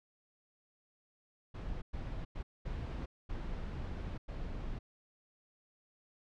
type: noise bursts at uneven times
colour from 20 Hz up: brown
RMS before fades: -40 dBFS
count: 6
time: 1.54-1.82 / 1.93-2.25 / 2.35-2.43 / 2.65-3.06 / 3.29-4.18 / 4.28-4.79 s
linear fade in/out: 10 ms
effects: low-pass 4000 Hz 12 dB/octave